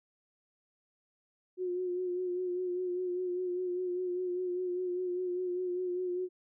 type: tone with vibrato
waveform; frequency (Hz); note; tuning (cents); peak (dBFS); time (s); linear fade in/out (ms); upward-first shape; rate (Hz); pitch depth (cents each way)
sine; 361.4; F#4; -41; -31; 1.57-6.29; 50; sine; 5; 34
effects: none